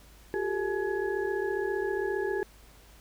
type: tone cluster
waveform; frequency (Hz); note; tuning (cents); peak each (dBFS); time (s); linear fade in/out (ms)
sine; 362.2 / 397.2 / 444.3 / 853 / 1680; F#4 / G4 / A4 / G#5 / G#6; -37 / +23 / +17 / +46 / +19; -34 / -30 / -36 / -39 / -37; 0.34-2.43; 0
effects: added 52 Hz sine -54 dBFS peak until 3 s + pink hiss -57 dBFS RMS until 3 s